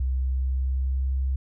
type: tone with pitch glide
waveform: sine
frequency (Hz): 64.7 to 66.1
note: C2 to C2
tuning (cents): -19 to +18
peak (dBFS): -22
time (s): 0-1.36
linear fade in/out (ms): 5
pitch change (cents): +37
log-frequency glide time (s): 0.12-1.17
effects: none